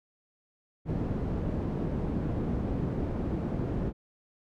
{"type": "low-pass noise", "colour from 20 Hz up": "white", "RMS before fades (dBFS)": -31, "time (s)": [0.85, 3.93], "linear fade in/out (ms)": 50, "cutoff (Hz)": 260, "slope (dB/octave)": 12, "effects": []}